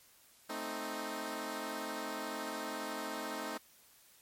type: chord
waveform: 10% pulse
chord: A diminished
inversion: none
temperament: equal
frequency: 220 / 261.6 / 311.1 Hz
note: A3 / C4 / Eb4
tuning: 0 / 0 / 0 cents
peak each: -35 / -35 / -33 dBFS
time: 0.49-3.58 s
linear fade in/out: 10 ms
effects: white hiss -63 dBFS RMS until 4.21 s + MP3 64 kbps